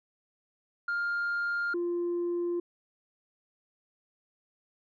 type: tone pair in turn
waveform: sine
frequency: 1404 / 347.6 Hz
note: F6 / F4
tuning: +9 / -8 cents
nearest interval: 2 octaves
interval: 2417 cents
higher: first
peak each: -26 dBFS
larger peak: neither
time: 0.88-1.74 / 1.74-2.6 s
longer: neither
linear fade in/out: 5 ms
effects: tanh soft clip ceiling -26 dBFS